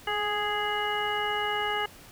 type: harmonic tone with a mistuned harmonic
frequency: 415.3 Hz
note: G#4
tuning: in tune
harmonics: 1 / 2 / 3 / 4 / 5 / 7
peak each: -34 / -31 / -34 / -34 / -35 / -34 dBFS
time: 0.07-1.86 s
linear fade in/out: 5 ms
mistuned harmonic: 1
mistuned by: +22 cents
effects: pink hiss -50 dBFS RMS until 2.11 s